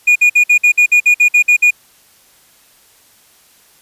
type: tone bursts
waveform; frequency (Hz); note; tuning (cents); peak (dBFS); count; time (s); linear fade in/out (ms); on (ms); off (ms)
triangle; 2445; D#7; -31; -4; 12; 0.07-1.708; 10; 87; 54
effects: white hiss -49 dBFS RMS until 3.81 s + resampled to 32000 Hz